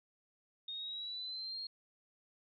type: linear sweep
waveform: sine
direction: up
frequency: 3689 to 4264 Hz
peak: -40 dBFS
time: 0.68-1.67 s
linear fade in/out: 5 ms
effects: none